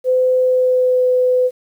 sine tone with pitch glide, 510 to 503.9 Hz, C5 to B4, -44 to +35 cents, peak -11 dBFS, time 0.04-1.51 s, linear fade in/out 50 ms, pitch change -21 cents, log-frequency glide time 0.38-1.08 s, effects 8-bit

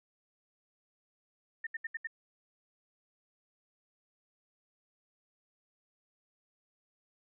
sine tone bursts, 1818 Hz, A#6, 44 cents flat, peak -34 dBFS, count 5, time 1.64-2.072 s, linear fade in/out 5 ms, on 28 ms, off 73 ms, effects none

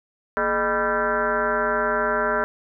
sine tone with frequency modulation, 987.8 Hz, B5, in tune, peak -19 dBFS, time 0.37-2.44 s, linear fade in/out 0 ms, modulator 188 Hz, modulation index 3.5, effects none

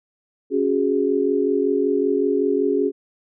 sine chord, C# suspended fourth, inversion none, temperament equal, 277.2 / 370 / 415.3 Hz, C#4 / F#4 / G#4, 0 / 0 / 0 cents, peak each -22 / -22 / -20 dBFS, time 0.5-2.92 s, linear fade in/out 50 ms, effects none

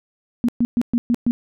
sine tone bursts, 238.2 Hz, A#3, 38 cents sharp, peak -14 dBFS, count 6, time 0.44-1.31 s, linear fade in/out 0 ms, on 45 ms, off 120 ms, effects none

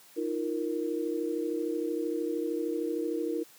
sine chord, Eb suspended second, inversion none, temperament equal with one note detuned, 311.1 / 344.2 / 466.2 Hz, Eb4 / F4 / Bb4, 0 / -25 / 0 cents, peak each -33 dBFS, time 0.16-3.44 s, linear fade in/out 20 ms, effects white hiss -56 dBFS RMS until 3.58 s + high-pass 150 Hz 12 dB/octave

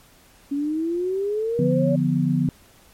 sine exponential sweep, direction up, 277.2 to 574 Hz, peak -21 dBFS, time 0.51-1.96 s, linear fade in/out 10 ms
sine chord, B diminished, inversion first, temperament equal, 146.83 / 174.61 / 246.9 Hz, D3 / F3 / B3, 0 / 0 / 0 cents, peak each -22 dBFS, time 1.59-2.49 s, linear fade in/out 2 ms
effects pink hiss -53 dBFS RMS until 2.93 s + MP3 64 kbps

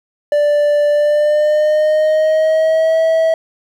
triangle tone with pitch glide, 587.3 to 647.9 Hz, D5 to E5, 0 to -30 cents, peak -8 dBFS, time 0.32-3.34 s, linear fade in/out 2 ms, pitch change +170 cents, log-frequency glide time 0.89-3.01 s, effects 8-bit

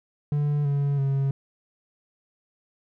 triangle tone with pitch steps, 146.4 / 141.66 / 137.07 Hz, D3 / C#3 / C#3, -5 / +38 / -19 cents, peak -19 dBFS, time 0.32-1.31 s, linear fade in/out 2 ms, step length 330 ms, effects none

